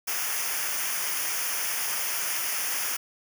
white noise with comb filter, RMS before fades -29 dBFS, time 0.07-2.97 s, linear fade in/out 10 ms, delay 0.25 ms, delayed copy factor -0.8, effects none

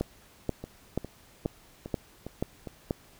two click trains, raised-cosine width 2 ms, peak -24 / -14 dBFS, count 6 / 7, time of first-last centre 0.64-2.673 / 0.01-2.909 s, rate 2.46 / 2.07 Hz, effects pink hiss -57 dBFS RMS until 3.19 s

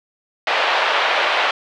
pink band-pass noise, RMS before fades -18 dBFS, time 0.47-1.51 s, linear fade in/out 2 ms, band 570 to 3500 Hz, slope 24 dB/octave, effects none

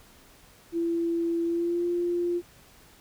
sine tone with pitch glide, 336.7 to 348.6 Hz, E4 to F4, +37 to -3 cents, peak -24 dBFS, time 0.72-2.42 s, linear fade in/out 50 ms, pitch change +60 cents, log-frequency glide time 1.45-1.86 s, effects pink hiss -55 dBFS RMS until 3 s

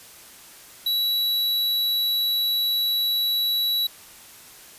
square tone, 3920 Hz, B7, 14 cents flat, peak -21 dBFS, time 0.86-3.87 s, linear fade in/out 5 ms, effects white hiss -46 dBFS RMS until 4.78 s + resampled to 32000 Hz

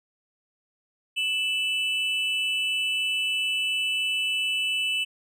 triangle tone pair together, 2636 / 2979 Hz, E7 / F#7, -1 / +11 cents, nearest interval major second, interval 212 cents, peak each -25 dBFS, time 1.16-5.05 s, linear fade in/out 20 ms, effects none

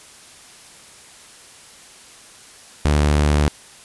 sawtooth tone, 74 Hz, D2, 14 cents sharp, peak -10 dBFS, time 2.85-3.48 s, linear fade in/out 0 ms, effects white hiss -44 dBFS RMS until 3.84 s + resampled to 24000 Hz

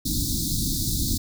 pink band-stop noise, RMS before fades -25 dBFS, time 0.05-1.18 s, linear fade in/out 10 ms, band 330 to 3700 Hz, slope 96 dB/octave, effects none

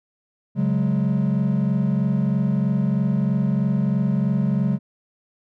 triangle chord, C# suspended fourth, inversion none, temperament just, 138.59 / 184.79 / 207.9 Hz, C#3 / F#3 / G#3, 0 / -2 / +2 cents, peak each -20 dBFS, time 0.55-4.79 s, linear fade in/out 50 ms, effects tanh soft clip ceiling -8 dBFS

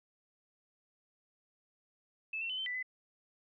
sine tone with pitch steps, 2618 / 2708 / 3031 / 3091 / 1981 / 2018 Hz, E7 / E7 / F#7 / G7 / B6 / B6, -13 / +46 / +41 / -25 / +5 / +37 cents, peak -35 dBFS, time 2.33-2.828 s, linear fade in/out 5 ms, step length 83 ms, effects none

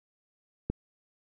click, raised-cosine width 3 ms, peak -16 dBFS, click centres 0.7 s, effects none

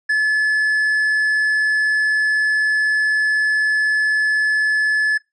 triangle tone, 1722 Hz, A6, 38 cents flat, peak -12 dBFS, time 0.09-5.18 s, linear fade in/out 10 ms, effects noise-tail reverb RT60 0.2 s tail -23 dB re dry + resampled to 22050 Hz

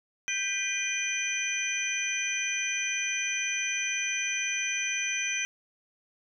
sine tone cluster, 1574 / 1986 / 2428 / 3126 / 6010 Hz, G6 / B6 / D#7 / G7 / F#8, +7 / +9 / -43 / -6 / +26 cents, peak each -37 / -37 / -31 / -37 / -33 dBFS, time 0.28-5.45 s, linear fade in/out 0 ms, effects none

